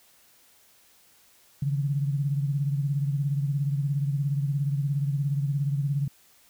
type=beating tone pair; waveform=sine; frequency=140 / 157 Hz; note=C#3 / D#3; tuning=+18 / +16 cents; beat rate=17 Hz; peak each=-24 / -32 dBFS; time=1.62-6.08 s; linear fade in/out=5 ms; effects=white hiss -59 dBFS RMS until 6.49 s